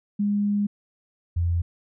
sine tone pair in turn, 204.7 / 85.67 Hz, G#3 / F2, -25 / -33 cents, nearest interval octave + minor third, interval 1508 cents, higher first, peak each -20 dBFS, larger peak neither, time 0.19-0.67 / 1.36-1.62 s, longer first, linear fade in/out 10 ms, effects none

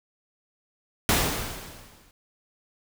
pink noise with exponential decay, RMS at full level -19 dBFS, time 1.09-2.11 s, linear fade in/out 1 ms, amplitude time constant 220 ms, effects none

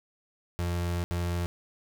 35% pulse tone bursts at uneven times, 87 Hz, F2, 6 cents flat, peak -26 dBFS, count 2, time 0.59-1.04 / 1.11-1.46 s, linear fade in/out 0 ms, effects none

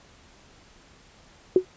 sine tone with exponential decay, 369.3 Hz, F#4, 3 cents flat, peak -9 dBFS, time 1.56-1.65 s, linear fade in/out 2 ms, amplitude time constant 18 ms, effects pink hiss -54 dBFS RMS until 1.76 s + resampled to 16000 Hz

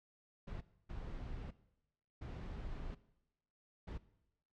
brown noise bursts at uneven times, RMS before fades -45 dBFS, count 4, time 0.47-0.61 / 0.89-1.51 / 2.21-2.95 / 3.87-3.98 s, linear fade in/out 10 ms, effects noise-tail reverb RT60 0.9 s tail -18 dB re dry + low-pass 4000 Hz 12 dB/octave

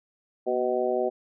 harmonic tone with a mistuned harmonic, 125.3 Hz, B2, 25 cents sharp, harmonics 2 / 3 / 4 / 5 / 6, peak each -36 / -27 / -29 / -28 / -32 dBFS, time 0.46-1.1 s, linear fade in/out 20 ms, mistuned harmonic 2, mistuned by -67 cents, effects none

